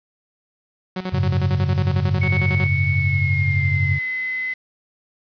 sawtooth tone with tremolo, 185 Hz, F#3, in tune, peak -19 dBFS, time 0.96-2.67 s, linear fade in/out 5 ms, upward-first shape square, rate 11 Hz, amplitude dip 75%
sine chord, F# suspended second, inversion none, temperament equal with one note detuned, 92.5 / 104.31 / 138.59 Hz, F#2 / G#2 / C#3, 0 / +8 / 0 cents, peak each -20 / -24 / -21 dBFS, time 1.12-3.99 s, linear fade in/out 20 ms
sine tone with pitch glide, 2217 to 2033 Hz, C#7 to B6, 0 to +50 cents, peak -22 dBFS, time 2.21-4.54 s, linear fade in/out 10 ms, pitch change -150 cents, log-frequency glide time 2.96-4.01 s
effects resampled to 11025 Hz + 7-bit

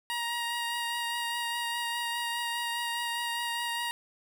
15% pulse tone with vibrato, 943 Hz, A#5, 20 cents sharp, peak -24 dBFS, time 0.1-3.91 s, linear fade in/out 0 ms, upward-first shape sine, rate 4.9 Hz, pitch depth 15 cents each way, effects none

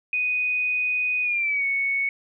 sine tone with pitch glide, 2489 to 2217 Hz, D#7 to C#7, 0 to 0 cents, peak -21 dBFS, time 0.13-2.09 s, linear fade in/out 2 ms, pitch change -200 cents, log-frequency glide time 1.22-1.65 s, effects none

